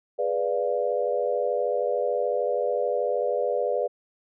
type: chord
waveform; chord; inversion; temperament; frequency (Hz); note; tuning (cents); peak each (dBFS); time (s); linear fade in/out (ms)
sine; G# diminished seventh; none; equal; 415.3 / 493.9 / 587.3 / 698.5; G#4 / B4 / D5 / F5; 0 / 0 / 0 / 0; -30 / -26 / -27 / -32; 0.18-3.88; 20
effects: none

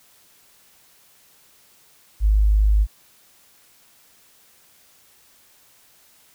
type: tone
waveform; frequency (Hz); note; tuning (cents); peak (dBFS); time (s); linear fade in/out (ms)
sine; 51.9; G#1; 0; -13; 2.2-2.87; 50
effects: white hiss -55 dBFS RMS until 6.34 s

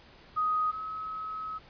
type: tone pair in turn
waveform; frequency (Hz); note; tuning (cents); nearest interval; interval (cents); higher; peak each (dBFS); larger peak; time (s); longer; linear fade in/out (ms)
sine; 1251 / 1281; D#6 / E6; +9 / -50; unison; 41; second; -25 / -34; first; 0.36-0.72 / 0.72-1.59; second; 20
effects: pink hiss -55 dBFS RMS until 1.69 s + resampled to 11025 Hz

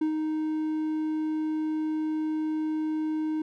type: tone with ADSR envelope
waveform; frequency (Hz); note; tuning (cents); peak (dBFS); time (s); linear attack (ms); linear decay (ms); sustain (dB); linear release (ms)
triangle; 311.2; D#4; 0; -20; 0.01-3.42; 7; 96; -4; 4
effects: none

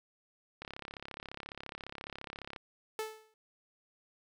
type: click train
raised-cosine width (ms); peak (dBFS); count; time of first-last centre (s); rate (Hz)
0.3; -26; 68; 0.62-2.562; 34.5
type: tone with exponential decay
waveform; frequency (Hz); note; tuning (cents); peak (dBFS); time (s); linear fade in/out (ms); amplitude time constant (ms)
sawtooth; 436.5; A4; -14; -29; 2.99-3.34; 1; 74
effects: none

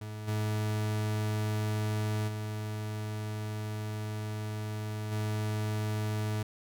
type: tone with level steps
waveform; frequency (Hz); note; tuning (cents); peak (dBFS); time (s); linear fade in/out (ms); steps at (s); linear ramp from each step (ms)
40% pulse; 106.9; A2; -49; -37 / -28 / -33 / -29; 0.01-6.43; 5; 0.27 / 2.27 / 5.11; 20
effects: none

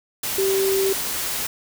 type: tone in noise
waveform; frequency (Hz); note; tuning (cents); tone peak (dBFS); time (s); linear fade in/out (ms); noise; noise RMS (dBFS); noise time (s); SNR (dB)
sine; 387.8; G4; -19; -18; 0.38-0.93; 5; white; -26; 0.23-1.47; +5
effects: none

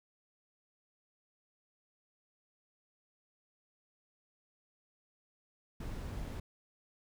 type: noise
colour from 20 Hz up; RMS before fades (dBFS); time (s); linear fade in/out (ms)
brown; -41; 5.8-6.4; 5
effects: none

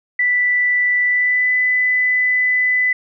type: tone with pitch glide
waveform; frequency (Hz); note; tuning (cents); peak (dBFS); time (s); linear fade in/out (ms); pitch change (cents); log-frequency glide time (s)
sine; 1975.5 to 2001; B6 to B6; 0 to +22; -13; 0.19-2.93; 5; +22; 1.05-1.52
effects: none

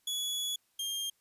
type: tone pair in turn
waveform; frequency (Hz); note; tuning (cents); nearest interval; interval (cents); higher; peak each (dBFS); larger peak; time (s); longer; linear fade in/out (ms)
sawtooth; 3389 / 3206; G#7 / G7; +34 / +38; minor second; 96; first; -29 / -30; first; 0.07-0.56 / 0.79-1.1; first; 5
effects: white hiss -73 dBFS RMS until 1.2 s + resampled to 32000 Hz

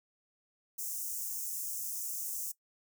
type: high-pass noise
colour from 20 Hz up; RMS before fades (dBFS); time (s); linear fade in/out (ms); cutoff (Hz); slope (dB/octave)
white; -38; 0.78-2.52; 10; 5900; 48
effects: noise-tail reverb RT60 0.1 s tail -19 dB re dry

